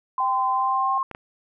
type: tone with pitch glide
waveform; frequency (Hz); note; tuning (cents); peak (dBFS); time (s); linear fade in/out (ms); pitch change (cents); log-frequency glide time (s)
sine; 1028 to 1069.2; C6 to C6; -31 to +37; -21; 0.18-1.03; 2; +68; 0.52-0.91
type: tone with vibrato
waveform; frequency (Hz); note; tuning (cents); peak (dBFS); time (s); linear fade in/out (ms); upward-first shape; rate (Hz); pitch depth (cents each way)
sine; 783; G5; -2; -24; 0.2-0.98; 2; triangle; 2.7; 10
type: clicks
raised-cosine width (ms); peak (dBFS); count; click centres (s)
0.5; -21; 2; 1.113 / 1.149
effects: none